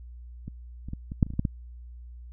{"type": "clicks", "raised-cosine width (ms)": 5, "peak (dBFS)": [-23, -26, -21, -23, -7, -26, -24, -26, -12, -13], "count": 10, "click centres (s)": [0.48, 0.886, 0.934, 1.119, 1.228, 1.266, 1.304, 1.337, 1.394, 1.452], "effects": ["added 60 Hz sine -41 dBFS peak until 2.32 s"]}